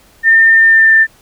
sine tone with pitch glide, 1807 to 1785.2 Hz, A6 to A6, +46 to +25 cents, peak -4 dBFS, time 0.23-1.07 s, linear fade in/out 50 ms, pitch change -21 cents, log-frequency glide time 0.55-0.95 s, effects pink hiss -47 dBFS RMS until 1.21 s

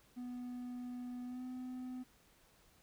triangle tone with pitch glide, 246.9 to 253.3 Hz, B3 to B3, 0 to +44 cents, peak -40 dBFS, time 0.16-2.04 s, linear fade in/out 20 ms, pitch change +44 cents, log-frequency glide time 1.25-1.43 s, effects pink hiss -68 dBFS RMS until 2.82 s

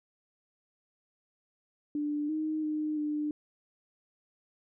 sine tone with pitch steps, 295.3 / 311 / 305.6 / 299.2 Hz, D4 / D#4 / D#4 / D4, +10 / -1 / -31 / +32 cents, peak -29 dBFS, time 1.95-3.31 s, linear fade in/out 2 ms, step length 340 ms, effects none

